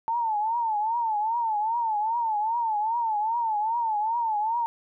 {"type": "tone with vibrato", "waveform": "sine", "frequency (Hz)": 890, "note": "A5", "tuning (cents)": 20, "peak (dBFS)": -23, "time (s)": [0.08, 4.66], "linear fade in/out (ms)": 0, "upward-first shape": "triangle", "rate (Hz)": 2.5, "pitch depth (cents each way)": 140, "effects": []}